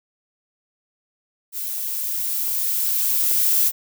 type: noise with level ramp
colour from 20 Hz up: violet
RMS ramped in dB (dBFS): -28 to -17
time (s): 1.52-3.72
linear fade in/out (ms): 50
effects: none